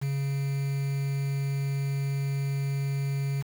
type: tone with quantisation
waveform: triangle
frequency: 138.59 Hz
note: C#3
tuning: in tune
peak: -24 dBFS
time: 0.01-3.43 s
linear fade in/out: 20 ms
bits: 7
effects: none